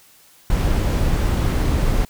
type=noise; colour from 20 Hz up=brown; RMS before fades=-18 dBFS; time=0.5-2.05 s; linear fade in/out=2 ms; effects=white hiss -51 dBFS RMS until 2.09 s